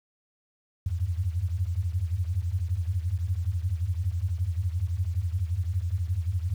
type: tone cluster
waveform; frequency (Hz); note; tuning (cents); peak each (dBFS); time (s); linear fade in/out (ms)
sine; 83.6 / 95.4 / 100.7; E2 / G2 / G2; +25 / -47 / +47; -28 / -29 / -36; 0.86-6.54; 5
effects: 9-bit